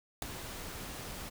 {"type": "noise with ADSR envelope", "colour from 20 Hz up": "pink", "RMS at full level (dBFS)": -28, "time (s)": [0.22, 1.3], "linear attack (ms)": 4, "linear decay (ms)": 3, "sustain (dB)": -15, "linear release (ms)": 19, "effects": []}